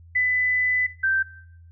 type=tone pair in turn; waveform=sine; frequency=2000 / 1561.5 Hz; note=B6 / G6; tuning=+21 / -7 cents; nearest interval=major third; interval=428 cents; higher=first; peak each=-18 dBFS; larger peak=neither; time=0.15-0.87 / 1.03-1.23 s; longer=first; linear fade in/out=10 ms; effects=noise-tail reverb RT60 0.7 s tail -19 dB re dry + added 84 Hz sine -45 dBFS peak until 1.71 s